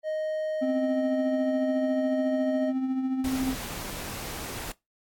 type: tone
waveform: triangle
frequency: 622.3 Hz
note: D#5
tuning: in tune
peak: -25 dBFS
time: 0.03-2.73 s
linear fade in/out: 50 ms
type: tone with tremolo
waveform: triangle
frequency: 261.6 Hz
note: C4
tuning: in tune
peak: -21 dBFS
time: 0.61-3.55 s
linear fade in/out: 20 ms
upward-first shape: triangle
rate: 14 Hz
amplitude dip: 50%
type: noise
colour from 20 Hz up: pink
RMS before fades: -36 dBFS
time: 3.24-4.72 s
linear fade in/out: 5 ms
effects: noise-tail reverb RT60 0.2 s tail -22 dB re dry + AAC 64 kbps